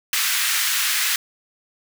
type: high-pass noise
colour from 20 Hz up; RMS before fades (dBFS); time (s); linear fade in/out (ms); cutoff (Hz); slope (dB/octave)
pink; -21; 0.13-1.16; 2; 1500; 24
effects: none